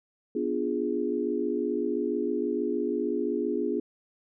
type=chord; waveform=sine; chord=B diminished seventh; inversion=none; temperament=equal; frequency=246.9 / 293.7 / 349.2 / 415.3 Hz; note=B3 / D4 / F4 / Ab4; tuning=0 / 0 / 0 / 0 cents; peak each=-32 / -32 / -31 / -30 dBFS; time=0.35-3.8 s; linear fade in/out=5 ms; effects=none